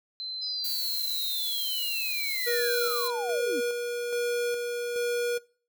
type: tone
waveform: sine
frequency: 4075 Hz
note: C8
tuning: 47 cents flat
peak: -33 dBFS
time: 0.2-3.1 s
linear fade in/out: 0 ms
type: linear sweep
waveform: sine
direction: down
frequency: 5030 to 223.9 Hz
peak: -32 dBFS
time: 0.41-3.61 s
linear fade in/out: 20 ms
type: noise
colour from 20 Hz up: violet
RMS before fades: -34 dBFS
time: 0.64-3.08 s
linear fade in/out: 5 ms
type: tone with tremolo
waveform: square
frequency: 480.2 Hz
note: B4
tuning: 49 cents flat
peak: -27 dBFS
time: 2.46-5.39 s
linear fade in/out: 20 ms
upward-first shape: square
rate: 1.2 Hz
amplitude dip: 35%
effects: noise-tail reverb RT60 0.4 s tail -22 dB re dry